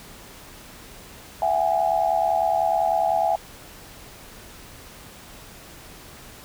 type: tone cluster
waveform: sine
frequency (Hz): 666 / 752 / 822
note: E5 / F#5 / G#5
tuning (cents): +18 / +28 / -18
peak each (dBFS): -23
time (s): 1.42-3.36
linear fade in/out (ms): 2
effects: pink hiss -44 dBFS RMS until 6.44 s